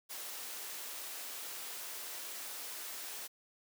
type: high-pass noise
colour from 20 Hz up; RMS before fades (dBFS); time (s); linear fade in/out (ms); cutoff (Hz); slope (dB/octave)
white; -44; 0.09-3.28; 20; 350; 12
effects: none